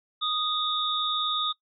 sine tone cluster, 1242 / 3533 / 3752 Hz, D#6 / A7 / A#7, -3 / +6 / +11 cents, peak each -29 dBFS, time 0.21-1.53 s, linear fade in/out 20 ms, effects noise-tail reverb RT60 0.1 s tail -21 dB re dry

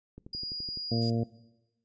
click train, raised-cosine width 3 ms, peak -32 dBFS, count 8, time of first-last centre 0.18-0.773 s, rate 11.8 Hz
sine tone, 4871 Hz, D#8, 38 cents flat, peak -34 dBFS, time 0.33-1.1 s, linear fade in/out 5 ms
harmonic tone, 115.5 Hz, A#2, 16 cents flat, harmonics 1 / 2 / 3 / 4 / 5 / 6, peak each -29 / -29 / -38 / -36 / -42 / -42 dBFS, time 0.91-1.24 s, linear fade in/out 10 ms
violet noise, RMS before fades -43 dBFS, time 1.01-1.11 s, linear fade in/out 10 ms
effects noise-tail reverb RT60 1.0 s tail -19 dB re dry + resampled to 16000 Hz

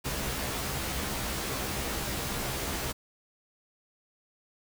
pink noise with comb filter, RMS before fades -33 dBFS, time 0.04-2.93 s, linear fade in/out 20 ms, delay 15 ms, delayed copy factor +0.8, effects none

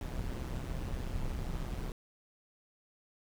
brown noise with amplitude modulation, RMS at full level -34 dBFS, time 0.01-1.92 s, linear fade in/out 2 ms, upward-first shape sine, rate 127 Hz, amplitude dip 65%, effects none

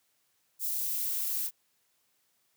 violet noise with high-pass filter sweep, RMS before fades -32 dBFS, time 0.59-1.51 s, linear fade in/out 50 ms, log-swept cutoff 5200 to 290 Hz, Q 0.71, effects white hiss -73 dBFS RMS until 2.56 s + high-pass 80 Hz 12 dB/octave

